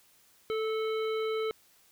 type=harmonic tone with a mistuned harmonic; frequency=440 Hz; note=A4; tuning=in tune; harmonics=1 / 3 / 5 / 7 / 9; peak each=-29 / -39 / -43 / -46 / -48 dBFS; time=0.5-1.51 s; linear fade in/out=0 ms; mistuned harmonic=3; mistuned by=-19 cents; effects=white hiss -63 dBFS RMS until 1.91 s